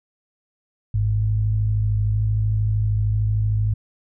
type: tone pair together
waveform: sine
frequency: 52.61 / 105.7 Hz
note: G#1 / G#2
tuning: +23 / +31 cents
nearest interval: octave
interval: 1208 cents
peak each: -24 / -18 dBFS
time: 0.94-3.74 s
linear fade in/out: 5 ms
effects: none